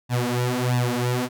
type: tone with flanger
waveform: sawtooth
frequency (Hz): 123.47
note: B2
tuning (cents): 0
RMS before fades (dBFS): -23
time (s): 0.09-1.29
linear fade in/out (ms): 50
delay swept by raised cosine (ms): 1.1 to 6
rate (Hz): 1.5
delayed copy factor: +1
effects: none